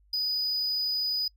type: tone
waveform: triangle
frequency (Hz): 4966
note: D#8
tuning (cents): -4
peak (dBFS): -25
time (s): 0.13-1.28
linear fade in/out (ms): 5
effects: noise-tail reverb RT60 0.1 s tail -26 dB re dry + added 50 Hz sine -59 dBFS peak until 1.36 s